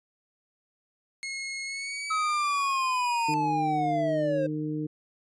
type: tone with pitch glide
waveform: sawtooth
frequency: 2166 to 2474 Hz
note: C#7 to D#7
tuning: -41 to -10 cents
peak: -29 dBFS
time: 1.23-3.34 s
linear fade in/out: 0 ms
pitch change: +231 cents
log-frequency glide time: 1.65-2.7 s
type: linear sweep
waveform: triangle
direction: down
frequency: 1286 to 523.3 Hz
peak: -23 dBFS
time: 2.1-4.47 s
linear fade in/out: 10 ms
type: harmonic tone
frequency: 152.7 Hz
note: D#3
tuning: 32 cents flat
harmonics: 1 / 2 / 3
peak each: -33 / -30 / -39 dBFS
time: 3.28-4.87 s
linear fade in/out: 10 ms
effects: resampled to 22050 Hz